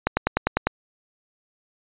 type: click train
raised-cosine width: 0.5 ms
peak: -3 dBFS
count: 7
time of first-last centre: 0.07-0.67 s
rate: 10 Hz
effects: resampled to 8000 Hz